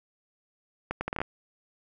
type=accelerating click train; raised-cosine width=0.5 ms; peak=-15 dBFS; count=8; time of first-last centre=0.91-1.216 s; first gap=100 ms; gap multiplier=0.7; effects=none